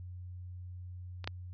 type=clicks; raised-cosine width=0.2 ms; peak=-25 / -16 dBFS; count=2; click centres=1.243 / 1.275 s; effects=added 90 Hz sine -42 dBFS peak until 1.53 s + resampled to 11025 Hz